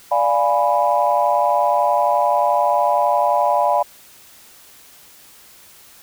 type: chord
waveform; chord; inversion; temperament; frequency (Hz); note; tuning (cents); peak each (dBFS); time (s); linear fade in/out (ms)
sine; D diminished seventh; none; equal; 587.3 / 698.5 / 830.6 / 987.8; D5 / F5 / Ab5 / Cb6; 0 / 0 / 0 / 0; -19; 0.11-3.83; 10
effects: tanh soft clip ceiling -3 dBFS + white hiss -46 dBFS RMS until 6.02 s